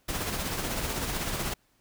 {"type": "noise with tremolo", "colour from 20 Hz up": "pink", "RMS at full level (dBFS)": -30, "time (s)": [0.08, 1.54], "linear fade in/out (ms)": 10, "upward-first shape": "sine", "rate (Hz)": 16, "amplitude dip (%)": 40, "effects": ["pink hiss -68 dBFS RMS until 1.8 s"]}